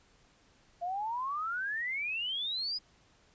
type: exponential sweep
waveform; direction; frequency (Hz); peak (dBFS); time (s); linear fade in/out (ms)
sine; up; 680 to 5060; -32; 0.81-2.79; 20
effects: pink hiss -65 dBFS RMS until 3.34 s + resampled to 16000 Hz